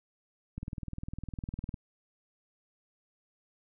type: click train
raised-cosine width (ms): 5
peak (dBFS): -25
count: 24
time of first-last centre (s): 0.58-1.742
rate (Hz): 19.8
effects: none